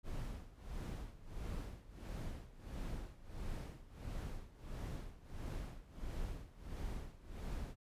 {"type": "noise with tremolo", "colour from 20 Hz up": "brown", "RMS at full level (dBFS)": -42, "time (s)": [0.03, 7.76], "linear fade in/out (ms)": 50, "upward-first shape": "sine", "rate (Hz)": 1.5, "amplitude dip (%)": 85, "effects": ["resampled to 32000 Hz"]}